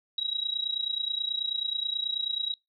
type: tone with amplitude modulation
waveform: sine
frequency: 3852 Hz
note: B7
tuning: 44 cents flat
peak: -24 dBFS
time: 0.18-2.54 s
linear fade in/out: 2 ms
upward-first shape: sine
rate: 29.3 Hz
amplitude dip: 85%
effects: noise-tail reverb RT60 0.2 s tail -26 dB re dry